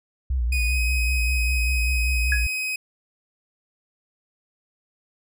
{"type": "tone with vibrato", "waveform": "sine", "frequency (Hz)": 61.74, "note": "B1", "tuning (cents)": 0, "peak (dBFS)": -20, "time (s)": [0.3, 2.47], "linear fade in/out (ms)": 5, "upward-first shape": "sine", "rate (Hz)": 5.1, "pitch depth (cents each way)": 110}
{"type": "tone with pitch glide", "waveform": "40% pulse", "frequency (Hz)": [2480, 2523], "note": ["D#7", "D#7"], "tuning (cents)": [-6, 23], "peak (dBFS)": -24, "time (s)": [0.52, 2.76], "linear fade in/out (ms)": 5, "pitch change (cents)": 29, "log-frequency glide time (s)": [0.66, 0.79]}
{"type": "tone with exponential decay", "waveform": "sine", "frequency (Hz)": 1671, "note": "G#6", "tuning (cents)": 10, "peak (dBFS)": -17, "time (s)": [2.32, 2.47], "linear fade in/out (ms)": 2, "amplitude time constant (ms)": 32}
{"effects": []}